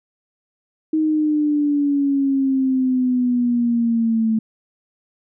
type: exponential sweep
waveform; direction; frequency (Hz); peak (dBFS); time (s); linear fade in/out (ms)
sine; down; 314.8 to 220; -15; 0.93-4.39; 5
effects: none